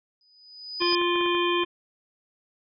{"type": "tone with exponential growth", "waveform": "sine", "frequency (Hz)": 4978, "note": "D#8", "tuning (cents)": 0, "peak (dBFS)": -22, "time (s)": [0.21, 0.95], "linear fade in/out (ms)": 1, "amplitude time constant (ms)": 160}
{"type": "harmonic tone", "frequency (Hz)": 349.2, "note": "F4", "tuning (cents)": 0, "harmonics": [1, 3, 5, 7, 9, 10], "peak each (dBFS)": [-24, -27, -35, -31, -30, -39], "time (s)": [0.8, 1.65], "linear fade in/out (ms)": 20}
{"type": "clicks", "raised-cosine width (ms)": 0.5, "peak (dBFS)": -23, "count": 8, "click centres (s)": [0.82, 0.926, 1.015, 1.158, 1.211, 1.261, 1.35, 1.636]}
{"effects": []}